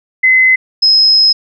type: tone pair in turn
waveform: sine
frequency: 2042 / 5123 Hz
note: C7 / D#8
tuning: -43 / +50 cents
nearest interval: octave + major third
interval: 1593 cents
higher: second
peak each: -5 dBFS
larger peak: neither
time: 0.23-0.56 / 0.82-1.33 s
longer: second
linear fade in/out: 10 ms
effects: none

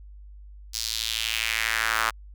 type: tone with high-pass filter sweep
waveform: sawtooth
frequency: 112.3 Hz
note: A2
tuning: 36 cents sharp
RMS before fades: -27 dBFS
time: 0.73-2.11 s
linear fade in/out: 20 ms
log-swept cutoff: 5100 to 1200 Hz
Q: 2.5
effects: added 50 Hz sine -42 dBFS peak until 2.34 s

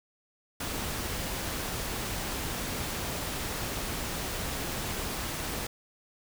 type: noise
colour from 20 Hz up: pink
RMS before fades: -34 dBFS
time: 0.6-5.67 s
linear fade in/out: 5 ms
effects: none

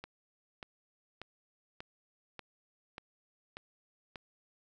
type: click train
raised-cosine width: 0.3 ms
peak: -27 dBFS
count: 8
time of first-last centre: 0.04-4.158 s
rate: 1.7 Hz
effects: none

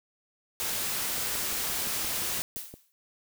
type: noise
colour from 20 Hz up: white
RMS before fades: -31 dBFS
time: 0.6-2.42 s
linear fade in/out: 0 ms
type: click train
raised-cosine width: 2 ms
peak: -30 dBFS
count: 10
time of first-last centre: 1.18-2.74 s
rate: 5.77 Hz
type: noise with exponential decay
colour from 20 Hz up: blue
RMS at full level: -34 dBFS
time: 2.56-2.92 s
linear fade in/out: 0 ms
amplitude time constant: 78 ms
effects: none

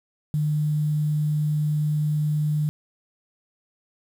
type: tone with quantisation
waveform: sine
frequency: 150.8 Hz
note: D3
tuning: 46 cents sharp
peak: -20 dBFS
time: 0.34-2.69 s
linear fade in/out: 0 ms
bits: 8
effects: none

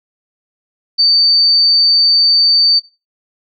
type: tone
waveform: sine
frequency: 4584 Hz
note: D8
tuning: 43 cents flat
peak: -7 dBFS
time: 0.98-2.8 s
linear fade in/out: 20 ms
effects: noise-tail reverb RT60 0.3 s tail -18 dB re dry

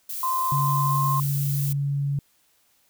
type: noise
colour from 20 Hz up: violet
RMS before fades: -32 dBFS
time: 0.09-1.73 s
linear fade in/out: 5 ms
type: tone with pitch glide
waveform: sine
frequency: 1038 to 1056.1 Hz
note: C6 to C6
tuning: -14 to +16 cents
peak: -22 dBFS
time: 0.23-1.2 s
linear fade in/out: 2 ms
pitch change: +30 cents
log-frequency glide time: 0.86-0.95 s
type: tone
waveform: sine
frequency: 141.1 Hz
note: C#3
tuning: 31 cents sharp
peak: -22 dBFS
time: 0.52-2.19 s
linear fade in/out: 2 ms
effects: white hiss -64 dBFS RMS until 2.89 s

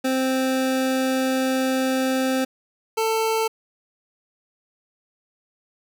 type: tone pair in turn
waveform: 25% pulse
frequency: 261.6 / 445.1 Hz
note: C4 / A4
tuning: 0 / +20 cents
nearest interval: major sixth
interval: 920 cents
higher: second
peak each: -16 dBFS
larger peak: neither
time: 0.04-2.45 / 2.97-3.48 s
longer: first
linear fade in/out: 10 ms
effects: none

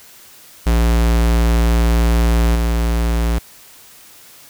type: tone with level steps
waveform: square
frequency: 57.7 Hz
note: A#1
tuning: 17 cents flat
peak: -12 / -15 dBFS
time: 0.66-3.39 s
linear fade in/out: 10 ms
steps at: 2.55 s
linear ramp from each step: 2 ms
effects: white hiss -43 dBFS RMS until 4.49 s

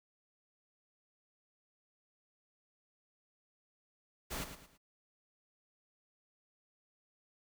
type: noise with echo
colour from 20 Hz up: pink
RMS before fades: -40 dBFS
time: 4.3-4.45 s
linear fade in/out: 20 ms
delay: 110 ms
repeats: 3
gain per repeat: -9 dB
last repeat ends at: 4.78 s
effects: none

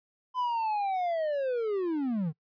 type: linear sweep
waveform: triangle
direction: down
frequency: 1020 to 143.1 Hz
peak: -25 dBFS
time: 0.34-2.33 s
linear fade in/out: 50 ms
effects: noise-tail reverb RT60 0.1 s tail -23 dB re dry + resampled to 11025 Hz

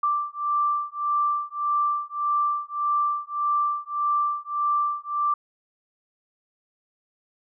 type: beating tone pair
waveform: sine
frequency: 1174.7 / 1176.4 Hz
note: D6 / D6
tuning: 0 / +3 cents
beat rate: 1.7 Hz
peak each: -25 dBFS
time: 0.03-5.34 s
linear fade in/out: 5 ms
effects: none

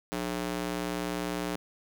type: tone with high-pass filter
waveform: square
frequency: 60 Hz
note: B1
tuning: 49 cents flat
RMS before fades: -33 dBFS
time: 0.12-1.56 s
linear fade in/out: 0 ms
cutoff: 240 Hz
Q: 0.87
effects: none

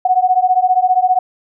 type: beating tone pair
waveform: sine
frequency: 731 / 746 Hz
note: F#5 / F#5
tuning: -21 / +14 cents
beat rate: 15 Hz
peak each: -13 dBFS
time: 0.05-1.19 s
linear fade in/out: 5 ms
effects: none

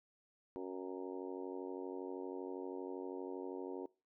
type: harmonic tone with a mistuned harmonic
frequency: 92.6 Hz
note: F#2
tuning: 2 cents sharp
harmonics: 3 / 4 / 5 / 6 / 7 / 8 / 9 / 10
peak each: -47 / -44 / -48 / -54 / -58 / -60 / -59 / -56 dBFS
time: 0.56-3.86 s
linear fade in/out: 0 ms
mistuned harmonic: 8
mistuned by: +21 cents
effects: noise-tail reverb RT60 0.3 s tail -22 dB re dry

